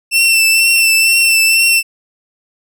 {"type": "tone with vibrato", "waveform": "sawtooth", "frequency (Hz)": 2684, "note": "E7", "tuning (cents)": 31, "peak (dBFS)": -5, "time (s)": [0.11, 1.83], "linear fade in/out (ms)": 50, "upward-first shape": "triangle", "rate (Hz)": 2.1, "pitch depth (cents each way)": 30, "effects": []}